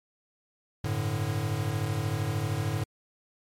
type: chord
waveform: square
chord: G suspended second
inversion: none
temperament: equal with one note detuned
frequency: 96.93 / 110 / 146.83 Hz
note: G2 / A2 / D3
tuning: -19 / 0 / 0 cents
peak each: -34 / -31 / -33 dBFS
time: 0.84-2.84 s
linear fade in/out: 5 ms
effects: MP3 64 kbps